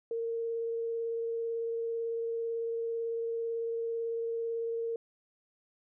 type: tone with vibrato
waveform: sine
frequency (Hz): 460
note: A#4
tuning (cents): -23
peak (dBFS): -31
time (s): 0.11-4.96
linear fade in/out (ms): 2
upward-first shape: triangle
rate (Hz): 18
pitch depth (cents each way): 12
effects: none